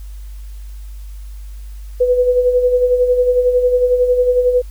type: tone with tremolo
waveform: sine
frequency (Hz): 496.7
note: B4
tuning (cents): +10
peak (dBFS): -8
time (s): 2-4.62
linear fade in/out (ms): 10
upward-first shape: sine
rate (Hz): 11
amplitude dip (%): 55
effects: added 50 Hz sine -28 dBFS peak until 4.7 s + white hiss -50 dBFS RMS until 4.7 s